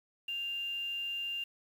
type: tone with quantisation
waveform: sine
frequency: 2794 Hz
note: F7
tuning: in tune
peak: -34 dBFS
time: 0.28-1.44 s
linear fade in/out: 5 ms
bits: 9
effects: none